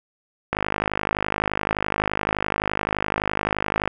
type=click train; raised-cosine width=0.5 ms; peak=-6 dBFS; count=174; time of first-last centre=0.53-3.876 s; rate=51.7 Hz; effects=none